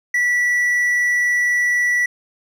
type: tone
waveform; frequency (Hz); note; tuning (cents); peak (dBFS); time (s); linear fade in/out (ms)
triangle; 1954; B6; -19; -13; 0.14-2.06; 5
effects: none